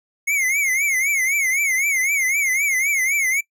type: tone with vibrato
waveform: square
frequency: 2168 Hz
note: C#7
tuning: 39 cents flat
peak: -18 dBFS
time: 0.27-3.41 s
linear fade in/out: 10 ms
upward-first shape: triangle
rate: 3.9 Hz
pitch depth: 150 cents each way
effects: noise-tail reverb RT60 0.1 s tail -22 dB re dry